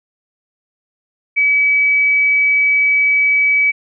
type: tone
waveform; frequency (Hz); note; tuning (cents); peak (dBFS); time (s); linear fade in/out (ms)
sine; 2284; D7; -49; -10; 1.36-3.72; 20
effects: none